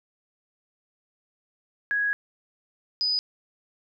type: tone pair in turn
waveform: sine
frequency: 1661.2 / 4978 Hz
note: G#6 / D#8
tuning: 0 / 0 cents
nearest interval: octave + perfect fifth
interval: 1900 cents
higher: second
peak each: -22 dBFS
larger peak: neither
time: 1.91-2.13 / 3.01-3.19 s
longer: first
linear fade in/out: 0 ms
effects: none